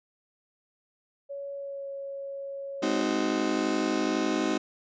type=tone with pitch glide; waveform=sine; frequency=560 to 552.9 Hz; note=C#5 to C#5; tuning=+18 to -5 cents; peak=-34 dBFS; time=1.29-3.03 s; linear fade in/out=20 ms; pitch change=-23 cents; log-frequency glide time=1.54-1.88 s
type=chord; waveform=35% pulse; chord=Ab dominant seventh; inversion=none; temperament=just; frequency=207.7 / 259.6 / 311.5 / 373.8 Hz; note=Ab3 / C4 / Eb4 / Gb4; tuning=0 / -13 / +2 / +18 cents; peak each=-32 / -29 / -27 / -30 dBFS; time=2.82-4.58 s; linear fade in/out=10 ms
effects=resampled to 16000 Hz